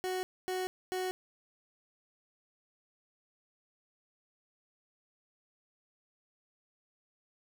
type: tone bursts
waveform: 30% pulse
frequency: 370 Hz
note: F#4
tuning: in tune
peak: -30 dBFS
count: 3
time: 0.04-1.11 s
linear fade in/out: 0 ms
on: 190 ms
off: 250 ms
effects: none